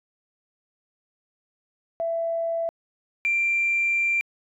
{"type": "tone pair in turn", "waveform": "sine", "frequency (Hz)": [666, 2365], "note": ["E5", "D7"], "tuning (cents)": [18, 12], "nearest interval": "octave + minor seventh", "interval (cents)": 2194, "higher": "second", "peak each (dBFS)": [-23, -19], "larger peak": "second", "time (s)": [[2, 2.69], [3.25, 4.21]], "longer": "second", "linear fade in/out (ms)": 0, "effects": ["tanh soft clip ceiling -15 dBFS"]}